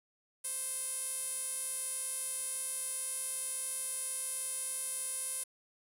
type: tone with band-pass filter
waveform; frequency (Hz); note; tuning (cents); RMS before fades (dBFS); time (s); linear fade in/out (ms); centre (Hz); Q
sawtooth; 523.3; C5; 0; -38; 0.44-5.44; 10; 10000; 8.6
effects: 9-bit